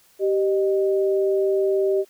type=tone pair together; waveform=sine; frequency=388.6 / 615.3 Hz; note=G4 / D#5; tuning=-15 / -19 cents; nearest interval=minor sixth; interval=796 cents; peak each=-18 / -25 dBFS; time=0.19-2.05 s; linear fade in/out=50 ms; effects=white hiss -57 dBFS RMS until 2.09 s